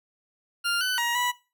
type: tone with pitch steps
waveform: 20% pulse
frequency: 1400 / 1503 / 948 / 980 Hz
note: F6 / F#6 / A#5 / B5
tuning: +4 / +27 / +29 / -14 cents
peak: -19 dBFS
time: 0.64-1.32 s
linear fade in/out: 20 ms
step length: 170 ms
effects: noise-tail reverb RT60 0.3 s tail -18 dB re dry